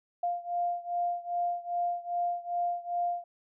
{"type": "beating tone pair", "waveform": "sine", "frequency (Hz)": [699, 701.5], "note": ["F5", "F5"], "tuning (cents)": [1, 8], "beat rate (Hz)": 2.5, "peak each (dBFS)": [-31, -33], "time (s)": [0.23, 3.24], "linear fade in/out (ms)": 5, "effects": []}